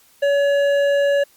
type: tone with hard clipping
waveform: sine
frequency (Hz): 566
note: C#5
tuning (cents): +36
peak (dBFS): -16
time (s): 0.22-1.24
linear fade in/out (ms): 10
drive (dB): 9
effects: white hiss -54 dBFS RMS until 1.36 s + Opus 48 kbps